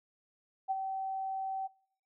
sine tone with ADSR envelope, 769 Hz, G5, 33 cents flat, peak -27 dBFS, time 0.68-1.68 s, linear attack 29 ms, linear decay 28 ms, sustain -6 dB, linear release 23 ms, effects noise-tail reverb RT60 0.6 s tail -24 dB re dry

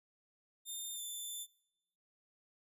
5% pulse tone with pitch glide, 3617 to 3536 Hz, A7 to A7, +47 to +8 cents, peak -34 dBFS, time 0.65-1.47 s, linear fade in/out 50 ms, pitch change -39 cents, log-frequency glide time 0.94-1.01 s, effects noise-tail reverb RT60 0.9 s tail -25 dB re dry + resampled to 32000 Hz

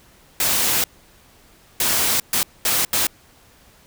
white noise bursts at uneven times, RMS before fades -19 dBFS, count 5, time 0.4-0.84 / 1.8-2.2 / 2.33-2.43 / 2.65-2.85 / 2.93-3.07 s, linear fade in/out 2 ms, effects pink hiss -52 dBFS RMS until 3.86 s

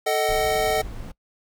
square chord, D# diminished, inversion second, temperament equal with one note detuned, 440 / 622.3 / 752.1 Hz, A4 / D#5 / F#5, 0 / 0 / +28 cents, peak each -25 dBFS, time 0.06-0.82 s, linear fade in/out 10 ms
brown noise, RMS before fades -34 dBFS, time 0.28-1.12 s, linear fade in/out 10 ms
effects noise-tail reverb RT60 0.1 s tail -22 dB re dry

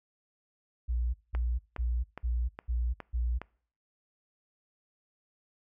sine tone bursts, 59.6 Hz, A#1, 39 cents sharp, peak -27 dBFS, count 6, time 0.88-3.39 s, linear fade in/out 20 ms, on 260 ms, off 190 ms
click train, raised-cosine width 0.5 ms, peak -24 dBFS, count 6, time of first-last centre 1.35-3.416 s, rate 2.42 Hz
effects noise-tail reverb RT60 0.5 s tail -23 dB re dry

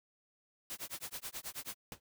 white noise with tremolo, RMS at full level -41 dBFS, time 0.7-1.75 s, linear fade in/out 0 ms, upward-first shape sine, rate 9.3 Hz, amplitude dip 100%
pink noise with exponential decay, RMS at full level -40 dBFS, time 1.92-2 s, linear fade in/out 1 ms, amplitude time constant 17 ms
effects none

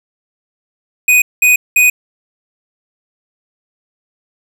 square tone bursts, 2489 Hz, D#7, in tune, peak -7 dBFS, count 3, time 1.08-1.9 s, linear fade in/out 5 ms, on 140 ms, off 200 ms, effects none

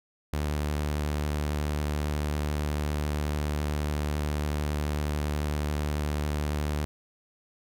sawtooth tone with vibrato, 74.4 Hz, D2, 23 cents sharp, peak -23 dBFS, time 0.33-6.85 s, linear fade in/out 0 ms, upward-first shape square, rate 11 Hz, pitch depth 11 cents each way, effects none

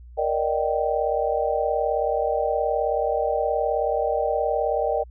sine chord, Eb major seventh, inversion second, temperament just, 466.7 / 583.4 / 622.3 / 777.8 Hz, Bb4 / D5 / Eb5 / G5, +2 / -12 / 0 / -14 cents, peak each -26 dBFS, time 0.17-5.04 s, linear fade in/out 20 ms, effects added 60 Hz sine -41 dBFS peak until 5.1 s

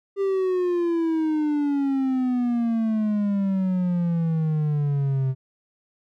triangle exponential sweep, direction down, 398 to 130 Hz, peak -18 dBFS, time 0.16-5.35 s, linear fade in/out 50 ms, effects none

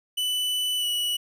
45% pulse tone with pitch glide, 2986 to 2941 Hz, F#7 to F#7, +15 to -11 cents, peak -24 dBFS, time 0.17-1.17 s, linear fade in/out 10 ms, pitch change -26 cents, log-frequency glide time 0.78-0.86 s, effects none

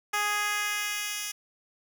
10% pulse tone with high-pass filter sweep, 415.3 Hz, G#4, in tune, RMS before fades -30 dBFS, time 0.13-1.32 s, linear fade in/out 10 ms, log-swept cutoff 840 to 3900 Hz, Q 0.89, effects none

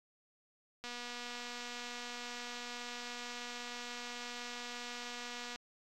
click train, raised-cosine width 0.2 ms, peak -27 dBFS, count 1143, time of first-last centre 0.84-5.559 s, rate 242 Hz, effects AAC 64 kbps

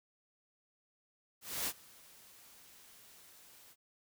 white noise with ADSR envelope, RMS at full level -35 dBFS, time 1.41-3.76 s, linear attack 260 ms, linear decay 58 ms, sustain -24 dB, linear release 47 ms, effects none

